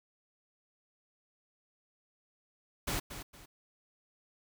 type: noise with echo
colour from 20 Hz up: pink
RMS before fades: -34 dBFS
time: 2.87-3 s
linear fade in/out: 10 ms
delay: 230 ms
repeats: 2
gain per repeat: -10 dB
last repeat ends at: 3.46 s
effects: none